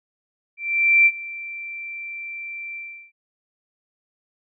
sine tone with ADSR envelope, 2349 Hz, D7, in tune, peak -10 dBFS, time 0.57-3.12 s, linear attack 490 ms, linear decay 50 ms, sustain -20 dB, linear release 360 ms, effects none

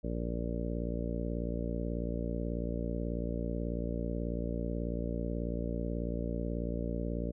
harmonic tone, 58.27 Hz, A#1, in tune, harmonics 1 / 2 / 3 / 4 / 5 / 6 / 7 / 8 / 9 / 10, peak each -36 / -43 / -39 / -41 / -42 / -47 / -47 / -43 / -50 / -44 dBFS, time 0.03-7.32 s, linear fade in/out 20 ms, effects none

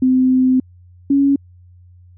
sine tone pair in turn, 257.4 / 278.4 Hz, C4 / C#4, -28 / +8 cents, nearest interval minor second, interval 136 cents, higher second, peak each -10 dBFS, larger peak neither, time 0.02-0.6 / 1.1-1.36 s, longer first, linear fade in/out 5 ms, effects added 89 Hz sine -42 dBFS peak until 2.17 s

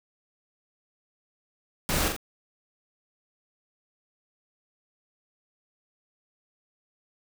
pink noise with echo, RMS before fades -27 dBFS, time 1.89-2.08 s, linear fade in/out 0 ms, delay 42 ms, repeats 2, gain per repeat -4 dB, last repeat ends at 2.164 s, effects none

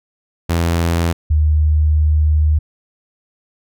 sawtooth / sine tone pair in turn, 84.3 / 76.44 Hz, E2 / D#2, +39 / -30 cents, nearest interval major second, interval 169 cents, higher first, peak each -10 dBFS, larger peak neither, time 0.49-1.13 / 1.3-2.59 s, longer second, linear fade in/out 10 ms, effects none

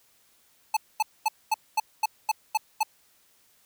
square tone bursts, 868 Hz, A5, 24 cents flat, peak -21 dBFS, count 9, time 0.74-2.832 s, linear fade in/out 5 ms, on 28 ms, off 230 ms, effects white hiss -63 dBFS RMS until 3.65 s

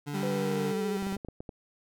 25% pulse tone, 145.2 Hz, D3, 19 cents flat, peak -30 dBFS, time 0.06-0.73 s, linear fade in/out 20 ms
35% pulse tone with vibrato, 194.9 Hz, G3, 10 cents flat, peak -29 dBFS, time 0.13-1.17 s, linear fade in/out 20 ms, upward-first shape sine, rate 14 Hz, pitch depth 29 cents each way
sine linear sweep, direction down, 506 to 415.3 Hz, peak -31 dBFS, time 0.23-0.97 s, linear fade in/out 0 ms
clicks, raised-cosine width 2 ms, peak -26 dBFS, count 8, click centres 1.025 / 1.069 / 1.125 / 1.166 / 1.248 / 1.286 / 1.405 / 1.492 s
effects none

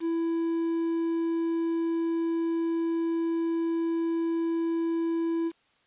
triangle tone with quantisation, 331.8 Hz, E4, 11 cents sharp, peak -23 dBFS, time 0-5.52 s, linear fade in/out 50 ms, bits 8, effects white hiss -66 dBFS RMS until 5.86 s + resampled to 8000 Hz

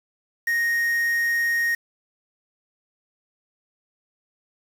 triangle tone with quantisation, 1864.7 Hz, A#6, in tune, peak -18 dBFS, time 0.47-1.75 s, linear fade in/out 5 ms, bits 6, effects none

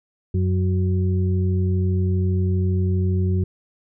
harmonic tone, 92.5 Hz, F#2, in tune, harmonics 1 / 2 / 4, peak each -18 / -25 / -29 dBFS, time 0.34-3.44 s, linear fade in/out 5 ms, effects none

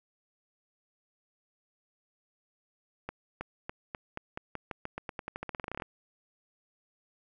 accelerating click train, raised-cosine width 0.5 ms, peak -21 dBFS, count 25, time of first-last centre 3.09-5.822 s, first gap 320 ms, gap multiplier 0.89, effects none

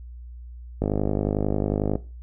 click train, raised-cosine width 2 ms, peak -10 dBFS, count 59, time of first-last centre 0.82-1.955 s, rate 51.1 Hz, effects noise-tail reverb RT60 0.3 s tail -17 dB re dry + added 60 Hz sine -37 dBFS peak until 2.22 s

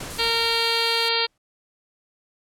pink noise with exponential decay, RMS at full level -32 dBFS, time 0-1.38 s, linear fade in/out 5 ms, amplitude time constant 300 ms
white high-pass noise, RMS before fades -36 dBFS, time 0.1-1.09 s, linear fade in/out 5 ms, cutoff 5400 Hz, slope 12 dB/octave
harmonic tone, 460.5 Hz, A#4, 21 cents flat, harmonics 1 / 2 / 3 / 4 / 5 / 6 / 7 / 8 / 9 / 10, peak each -28 / -29 / -31 / -32 / -30 / -30 / -28 / -30 / -27 / -27 dBFS, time 0.18-1.27 s, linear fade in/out 20 ms
effects low-pass 11000 Hz 12 dB/octave

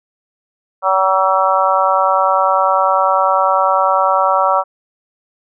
harmonic tone, 190 Hz, F#3, 46 cents sharp, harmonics 3 / 4 / 5 / 6 / 7, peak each -17 / -17 / -17 / -17 / -17 dBFS, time 0.82-4.64 s, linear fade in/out 50 ms, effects none

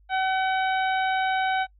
harmonic tone, 758 Hz, F#5, 42 cents sharp, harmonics 1 / 2 / 3 / 4 / 5, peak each -23 / -28 / -34 / -38 / -39 dBFS, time 0.09-1.67 s, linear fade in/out 50 ms, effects noise-tail reverb RT60 0.1 s tail -25 dB re dry + added 50 Hz sine -54 dBFS peak until 1.79 s

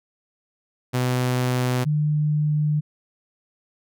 sawtooth / sine tone pair in turn, 125.8 / 150.47 Hz, B2 / D3, +32 / +42 cents, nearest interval minor third, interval 310 cents, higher second, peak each -16 / -18 dBFS, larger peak first, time 0.93-1.85 / 1.85-2.81 s, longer second, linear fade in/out 20 ms, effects none

